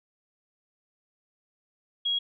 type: tone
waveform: sine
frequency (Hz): 3300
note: G#7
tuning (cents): -12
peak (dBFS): -24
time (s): 2.05-2.19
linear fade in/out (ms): 10
effects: none

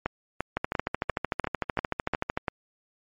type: two click trains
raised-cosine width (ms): 0.5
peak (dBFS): -11 / -11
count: 25 / 8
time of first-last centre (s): 0.57-2.375 / 0.06-2.482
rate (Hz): 13.3 / 2.89
effects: MP3 48 kbps

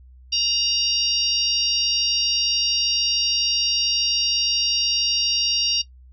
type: harmonic tone with a mistuned harmonic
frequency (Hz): 933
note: A#5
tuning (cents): +1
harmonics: 3 / 4 / 5 / 6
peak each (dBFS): -24 / -29 / -23 / -24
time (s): 0.32-5.82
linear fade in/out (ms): 10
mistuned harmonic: 3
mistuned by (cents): +17
effects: noise-tail reverb RT60 0.1 s tail -17 dB re dry + added 63 Hz sine -44 dBFS peak until 6.12 s

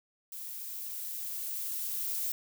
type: noise with level ramp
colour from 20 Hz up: violet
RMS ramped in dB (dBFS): -42 to -33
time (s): 0.32-2.32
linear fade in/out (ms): 2
effects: none

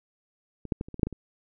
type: clicks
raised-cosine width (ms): 3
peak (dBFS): -25 / -12 / -18 / -29 / -25 / -23 / -6 / -18 / -25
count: 9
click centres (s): 0.653 / 0.722 / 0.811 / 0.885 / 0.943 / 0.995 / 1.032 / 1.07 / 1.127
effects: none

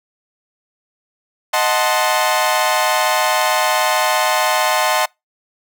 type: chord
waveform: sawtooth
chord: D# diminished seventh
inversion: none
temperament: equal with one note detuned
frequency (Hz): 624.4 / 740 / 880 / 1046.5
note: D#5 / F#5 / A5 / C6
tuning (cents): +6 / 0 / 0 / 0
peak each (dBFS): -16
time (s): 1.53-5.06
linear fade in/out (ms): 10
effects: noise-tail reverb RT60 0.2 s tail -26 dB re dry

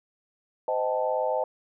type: chord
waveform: sine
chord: A half-diminished seventh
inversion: first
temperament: equal with one note detuned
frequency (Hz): 514.6 / 622.3 / 784 / 880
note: C5 / Eb5 / G5 / A5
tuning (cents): -29 / 0 / 0 / 0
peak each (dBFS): -28 / -28 / -33 / -30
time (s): 0.68-1.44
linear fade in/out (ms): 2
effects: none

